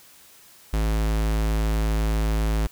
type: tone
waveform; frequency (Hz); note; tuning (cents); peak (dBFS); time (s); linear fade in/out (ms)
square; 53.9; A1; -35; -21; 0.73-2.67; 5
effects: white hiss -51 dBFS RMS until 2.71 s